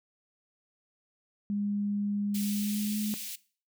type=tone with pitch glide; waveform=sine; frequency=204.1 to 211.1 Hz; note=G#3 to G#3; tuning=-30 to +29 cents; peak=-28 dBFS; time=1.5-3.14 s; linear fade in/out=0 ms; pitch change=+59 cents; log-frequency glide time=2.41-3 s
type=high-pass noise; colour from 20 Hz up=white; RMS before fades=-39 dBFS; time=2.34-3.36 s; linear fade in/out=10 ms; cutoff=2400 Hz; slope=24 dB/octave
effects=noise-tail reverb RT60 0.4 s tail -19 dB re dry